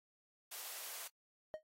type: high-pass noise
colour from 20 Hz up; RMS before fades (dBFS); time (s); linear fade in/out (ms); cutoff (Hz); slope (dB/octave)
white; -47; 0.51-1.08; 10; 460; 24
type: tone with exponential decay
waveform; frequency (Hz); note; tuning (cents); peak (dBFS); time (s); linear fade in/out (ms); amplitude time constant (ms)
triangle; 622.3; D#5; 0; -35; 1.54-1.63; 0; 18
effects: noise-tail reverb RT60 0.1 s tail -26 dB re dry + AAC 48 kbps